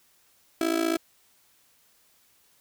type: tone with amplitude modulation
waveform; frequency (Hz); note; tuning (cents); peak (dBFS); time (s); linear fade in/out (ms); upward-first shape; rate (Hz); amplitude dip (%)
35% pulse; 329.6; E4; 0; -18; 0.61-0.97; 2; sine; 55.4; 85
effects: white hiss -63 dBFS RMS until 2.6 s